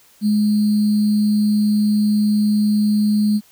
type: tone with sample-and-hold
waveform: sine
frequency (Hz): 210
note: G#3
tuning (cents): +19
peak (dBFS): -13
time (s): 0.21-3.41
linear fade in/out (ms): 50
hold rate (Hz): 4410
effects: white hiss -52 dBFS RMS until 3.51 s